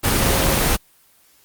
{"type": "tone in noise", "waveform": "sine", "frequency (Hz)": 541, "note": "C#5", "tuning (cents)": -42, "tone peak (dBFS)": -26, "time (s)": [0.2, 0.63], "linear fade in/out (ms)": 20, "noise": "pink", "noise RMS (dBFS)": -17, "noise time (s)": [0.03, 0.77], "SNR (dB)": -12, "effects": ["white hiss -55 dBFS RMS until 1.44 s", "Opus 24 kbps"]}